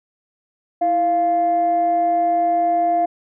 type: tone pair together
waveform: sine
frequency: 328.5 / 696 Hz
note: E4 / F5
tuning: -6 / -6 cents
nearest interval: octave + minor second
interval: 1300 cents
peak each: -24 / -14 dBFS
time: 0.81-3.06 s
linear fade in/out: 10 ms
effects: tanh soft clip ceiling -10 dBFS